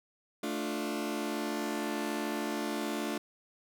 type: chord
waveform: sawtooth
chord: D minor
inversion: second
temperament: just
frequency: 220.2 / 293.7 / 352.4 Hz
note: A3 / D4 / F4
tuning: +2 / 0 / +16 cents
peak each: -33 / -32 / -34 dBFS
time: 0.43-3.18 s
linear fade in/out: 5 ms
effects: none